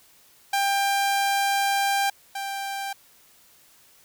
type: tone pair in turn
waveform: sawtooth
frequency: 794 / 789 Hz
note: G5 / G5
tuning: +22 / +11 cents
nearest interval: unison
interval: 11 cents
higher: first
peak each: -17 / -25 dBFS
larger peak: first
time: 0.53-2.1 / 2.35-2.93 s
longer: first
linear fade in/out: 5 ms
effects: white hiss -56 dBFS RMS until 4.04 s